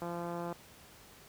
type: click train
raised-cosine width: 1 ms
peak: -26 dBFS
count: 88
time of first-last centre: 0.02-0.526 s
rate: 172 Hz
effects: pink hiss -56 dBFS RMS until 1.28 s + high-pass 60 Hz 12 dB/octave